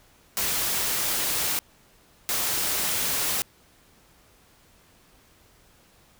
white noise bursts at uneven times, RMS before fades -26 dBFS, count 2, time 0.37-1.59 / 2.29-3.42 s, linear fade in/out 0 ms, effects pink hiss -58 dBFS RMS until 6.19 s

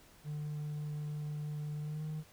triangle tone with pitch glide, 149.5 to 154.68 Hz, D3 to D#3, +31 to -10 cents, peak -34 dBFS, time 0.24-2.24 s, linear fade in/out 50 ms, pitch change +59 cents, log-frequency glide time 1.82-2.04 s, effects tanh soft clip ceiling -30 dBFS + pink hiss -61 dBFS RMS until 2.32 s

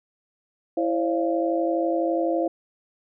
sine tone cluster, 331.9 / 533 / 585 / 688 Hz, E4 / C5 / D5 / F5, +12 / +32 / -7 / -26 cents, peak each -24 / -26 / -31 / -27 dBFS, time 0.77-2.48 s, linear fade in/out 5 ms, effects none

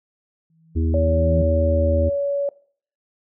sine tone with exponential growth, 162.1 Hz, E3, 29 cents flat, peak -19 dBFS, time 0.5-1.42 s, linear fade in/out 2 ms, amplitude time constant 200 ms
harmonic tone, 81 Hz, E2, 30 cents flat, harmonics 1 / 3 / 4 / 5, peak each -18 / -27 / -28 / -34 dBFS, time 0.75-2.1 s, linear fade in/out 20 ms
sine tone, 565 Hz, C#5, 33 cents sharp, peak -19 dBFS, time 0.94-2.49 s, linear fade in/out 2 ms
effects noise-tail reverb RT60 0.5 s tail -21 dB re dry

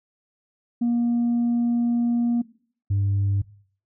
sine tone pair in turn, 237.4 / 99.38 Hz, A#3 / G2, +32 / +24 cents, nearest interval octave + minor third, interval 1508 cents, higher first, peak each -17 dBFS, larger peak neither, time 0.81-2.42 / 2.9-3.42 s, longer first, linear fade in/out 10 ms, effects noise-tail reverb RT60 0.5 s tail -20 dB re dry + tanh soft clip ceiling -17 dBFS

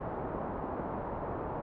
white low-pass noise, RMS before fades -37 dBFS, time 0-1.62 s, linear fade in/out 20 ms, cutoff 970 Hz, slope 24 dB/octave, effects none

